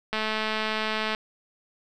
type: click train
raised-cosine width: 0.3 ms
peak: -12 dBFS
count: 222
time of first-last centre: 0.13-1.148 s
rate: 217 Hz
effects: none